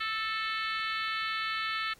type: harmonic tone with a mistuned harmonic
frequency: 438 Hz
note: A4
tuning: 8 cents flat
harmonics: 3 / 4 / 5 / 6 / 7 / 8 / 9 / 10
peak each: -34 / -36 / -38 / -40 / -41 / -42 / -43 / -44 dBFS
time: 0-1.94 s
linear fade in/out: 10 ms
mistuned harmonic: 4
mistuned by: +20 cents
effects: pink hiss -59 dBFS RMS until 1.99 s + MP3 64 kbps